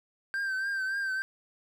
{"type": "tone with vibrato", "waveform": "triangle", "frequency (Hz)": 1568, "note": "G6", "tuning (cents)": 0, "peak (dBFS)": -27, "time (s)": [0.34, 1.22], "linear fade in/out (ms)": 0, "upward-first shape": "triangle", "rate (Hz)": 3.5, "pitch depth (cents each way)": 56, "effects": []}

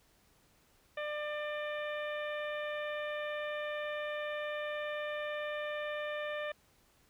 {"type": "harmonic tone", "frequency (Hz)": 597, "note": "D5", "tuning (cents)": 28, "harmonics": [1, 2, 3, 4, 5, 6], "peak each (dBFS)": [-37, -45, -42, -47, -51, -53], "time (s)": [0.97, 6.52], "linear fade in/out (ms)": 5, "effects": ["pink hiss -68 dBFS RMS until 7.09 s"]}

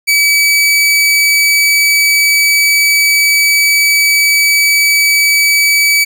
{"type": "tone", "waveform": "sawtooth", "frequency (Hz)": 2289, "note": "D7", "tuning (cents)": -45, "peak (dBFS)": -4, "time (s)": [0.07, 6.05], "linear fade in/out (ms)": 20, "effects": []}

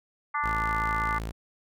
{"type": "harmonic tone", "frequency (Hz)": 293.7, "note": "D4", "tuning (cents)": 0, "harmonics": [3, 4, 5, 6, 7], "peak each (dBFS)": [-32, -28, -35, -39, -34], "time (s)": [0.34, 1.19], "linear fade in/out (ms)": 10}
{"type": "tone", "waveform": "sawtooth", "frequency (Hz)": 55.2, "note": "A1", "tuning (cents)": 6, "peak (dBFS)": -28, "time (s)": [0.43, 1.32], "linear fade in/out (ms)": 20}
{"effects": []}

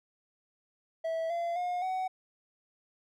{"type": "tone with pitch steps", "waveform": "triangle", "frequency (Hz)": [653, 683.5, 715.4, 748.8], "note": ["E5", "F5", "F5", "F#5"], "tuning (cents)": [-17, -37, 41, 20], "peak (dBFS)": -28, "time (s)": [1.04, 2.08], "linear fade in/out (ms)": 10, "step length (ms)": 260, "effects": []}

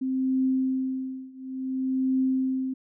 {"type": "tone with tremolo", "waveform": "sine", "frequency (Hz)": 261.6, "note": "C4", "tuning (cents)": 0, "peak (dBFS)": -20, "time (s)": [0.01, 2.74], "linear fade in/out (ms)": 10, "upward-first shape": "triangle", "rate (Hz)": 0.57, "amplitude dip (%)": 95, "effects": []}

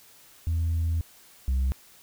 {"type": "tone pair in turn", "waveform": "sine", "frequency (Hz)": [82.41, 65.41], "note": ["E2", "C2"], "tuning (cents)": [0, 0], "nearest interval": "major third", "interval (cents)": 400, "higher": "first", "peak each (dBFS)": [-21, -19], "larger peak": "second", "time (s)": [[0.47, 1.01], [1.48, 1.72]], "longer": "first", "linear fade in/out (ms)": 0, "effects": ["tanh soft clip ceiling -21 dBFS", "white hiss -54 dBFS RMS until 2.02 s"]}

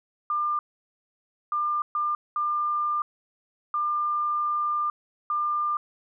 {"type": "tone bursts at uneven times", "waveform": "sine", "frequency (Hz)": 1198, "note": "D6", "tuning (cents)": 34, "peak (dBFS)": -23, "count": 6, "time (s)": [[0.3, 0.59], [1.52, 1.82], [1.95, 2.15], [2.36, 3.02], [3.74, 4.9], [5.3, 5.77]], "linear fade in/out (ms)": 2, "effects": []}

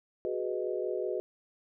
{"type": "chord", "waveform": "sine", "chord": "G# minor seventh", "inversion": "third", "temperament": "equal", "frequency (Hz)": [370, 415.3, 493.9, 622.3], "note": ["F#4", "G#4", "B4", "D#5"], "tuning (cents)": [0, 0, 0, 0], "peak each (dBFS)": [-34, -36, -36, -38], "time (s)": [0.25, 1.2], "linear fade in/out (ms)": 0, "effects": []}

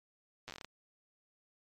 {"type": "slowing click train", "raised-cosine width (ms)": 0.2, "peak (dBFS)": -27, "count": 10, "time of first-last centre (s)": [0.48, 0.646], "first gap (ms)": 8, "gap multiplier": 1.2, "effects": ["MP3 96 kbps"]}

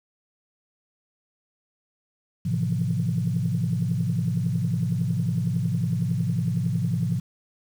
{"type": "chord", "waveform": "sine", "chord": "F major seventh", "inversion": "first", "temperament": "just", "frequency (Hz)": [109.13, 130.96, 163.7, 174.61], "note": ["A2", "C3", "E3", "F3"], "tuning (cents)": [-14, 2, -12, 0], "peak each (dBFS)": -27, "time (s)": [2.45, 7.2], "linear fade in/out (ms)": 10, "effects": ["tanh soft clip ceiling -13 dBFS", "8-bit"]}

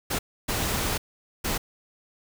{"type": "noise bursts at uneven times", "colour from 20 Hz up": "pink", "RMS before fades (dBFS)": -27, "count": 3, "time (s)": [[0.1, 0.19], [0.48, 0.98], [1.44, 1.58]], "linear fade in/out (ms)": 10, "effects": []}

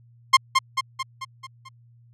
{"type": "tone with echo", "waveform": "sawtooth", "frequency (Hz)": 1060, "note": "C6", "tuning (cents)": 22, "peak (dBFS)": -6, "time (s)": [0.33, 0.37], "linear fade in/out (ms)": 10, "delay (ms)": 220, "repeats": 6, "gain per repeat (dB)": -5, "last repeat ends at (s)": 1.69, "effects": ["added 118 Hz sine -51 dBFS peak until 2.13 s", "low-pass 7000 Hz 12 dB/octave"]}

